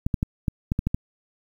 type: clicks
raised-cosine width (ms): 5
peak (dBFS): -10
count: 8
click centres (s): 0.065 / 0.142 / 0.229 / 0.482 / 0.719 / 0.791 / 0.87 / 0.945
effects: 8-bit